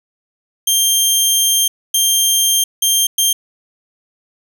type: tone bursts at uneven times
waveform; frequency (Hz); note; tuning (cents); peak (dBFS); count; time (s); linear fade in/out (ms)
15% pulse; 3180; G7; +24; -4; 4; 0.67-1.68 / 1.94-2.64 / 2.82-3.07 / 3.18-3.33; 5
effects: none